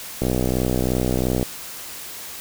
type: click train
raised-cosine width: 2 ms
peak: -8 dBFS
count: 77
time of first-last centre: 0.22-1.428 s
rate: 62.9 Hz
effects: white hiss -35 dBFS RMS until 2.4 s